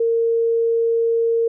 sine tone, 460 Hz, A#4, 23 cents flat, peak -15 dBFS, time 0-1.48 s, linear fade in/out 5 ms, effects none

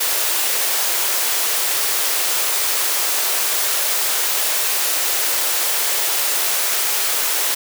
white high-pass noise, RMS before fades -19 dBFS, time 0-7.55 s, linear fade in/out 10 ms, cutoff 380 Hz, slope 24 dB/octave, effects none

